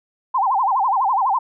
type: tone with vibrato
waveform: sine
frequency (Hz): 903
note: A5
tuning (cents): +45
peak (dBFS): -15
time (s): 0.34-1.39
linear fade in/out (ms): 10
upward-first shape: sine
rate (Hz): 12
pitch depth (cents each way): 290
effects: none